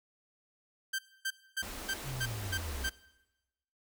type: tone bursts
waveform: sawtooth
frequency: 1565 Hz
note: G6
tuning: 3 cents flat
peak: -28 dBFS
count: 7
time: 0.93-2.896 s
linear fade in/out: 10 ms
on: 58 ms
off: 260 ms
type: band-stop noise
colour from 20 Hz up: pink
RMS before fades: -43 dBFS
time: 1.62-2.9 s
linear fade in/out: 10 ms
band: 100 to 190 Hz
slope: 96 dB/octave
type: linear sweep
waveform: sine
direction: down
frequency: 140.8 to 55.9 Hz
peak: -37 dBFS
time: 2.03-2.91 s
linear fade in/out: 50 ms
effects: noise-tail reverb RT60 1.0 s tail -19 dB re dry